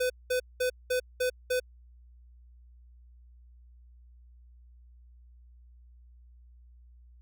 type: tone bursts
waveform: square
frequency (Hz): 503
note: B4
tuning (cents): +32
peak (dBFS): -26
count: 6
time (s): 0-1.6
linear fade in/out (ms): 10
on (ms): 100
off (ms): 200
effects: added 60 Hz sine -52 dBFS peak until 7.21 s